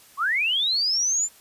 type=linear sweep; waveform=sine; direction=up; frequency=1041 to 7270 Hz; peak=-20 dBFS; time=0.17-1.29 s; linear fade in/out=50 ms; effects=white hiss -52 dBFS RMS until 1.4 s + resampled to 32000 Hz